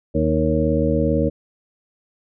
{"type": "harmonic tone with a mistuned harmonic", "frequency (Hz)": 77.78, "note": "D#2", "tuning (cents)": 0, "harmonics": [1, 2, 3, 4, 6, 7], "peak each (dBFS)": [-23, -23, -23, -23, -23, -23], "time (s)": [0.14, 1.3], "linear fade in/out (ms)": 20, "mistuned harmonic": 7, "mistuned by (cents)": 29, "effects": []}